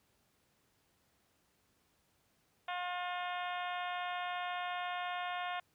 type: harmonic tone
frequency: 357.1 Hz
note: F4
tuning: 39 cents sharp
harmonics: 2 / 3 / 4 / 5 / 6 / 7 / 8 / 9 / 10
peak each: -39 / -43 / -45 / -47 / -49 / -50 / -51 / -52 / -53 dBFS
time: 2.68-5.6 s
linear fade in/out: 5 ms
effects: pink hiss -74 dBFS RMS until 5.74 s + high-pass 60 Hz 12 dB/octave